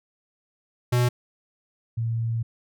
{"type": "tone pair in turn", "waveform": ["square", "sine"], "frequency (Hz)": [122.8, 114.71], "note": ["B2", "A#2"], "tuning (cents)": [-9, -27], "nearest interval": "minor second", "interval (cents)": 118, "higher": "first", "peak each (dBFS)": [-19, -23], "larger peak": "first", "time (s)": [[0.92, 1.09], [1.97, 2.43]], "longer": "second", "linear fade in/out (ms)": 10, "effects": []}